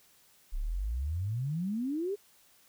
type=exponential sweep; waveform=sine; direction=up; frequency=30.7 to 421.7 Hz; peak=-30 dBFS; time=0.52-2.16 s; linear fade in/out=20 ms; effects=white hiss -63 dBFS RMS until 2.68 s